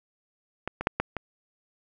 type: clicks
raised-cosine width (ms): 0.5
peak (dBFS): -15 / -16 / -6 / -9 / -16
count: 5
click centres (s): 0.676 / 0.81 / 0.871 / 1 / 1.167
effects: none